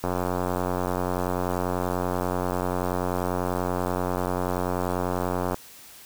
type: click train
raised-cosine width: 1 ms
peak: -12 dBFS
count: 498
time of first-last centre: 0.04-5.544 s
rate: 90.3 Hz
effects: white hiss -47 dBFS RMS until 6.05 s